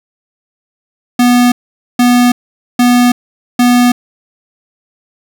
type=tone bursts; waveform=square; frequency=244.7 Hz; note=B3; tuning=16 cents flat; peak=-6 dBFS; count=4; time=1.19-3.92 s; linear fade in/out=5 ms; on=330 ms; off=470 ms; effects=none